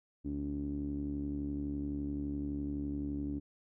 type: tone with low-pass filter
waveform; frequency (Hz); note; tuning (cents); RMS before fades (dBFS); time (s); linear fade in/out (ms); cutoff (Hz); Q
sawtooth; 71.8; D2; -39; -37; 0.24-3.4; 20; 290; 7.8
effects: none